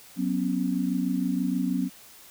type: chord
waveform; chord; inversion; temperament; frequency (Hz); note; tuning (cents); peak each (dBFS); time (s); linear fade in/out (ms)
sine; F# suspended fourth; none; equal with one note detuned; 185 / 246.9 / 273.2; F#3 / B3 / C#4; 0 / 0 / -25; -28; 0.16-1.9; 50
effects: white hiss -50 dBFS RMS until 2.3 s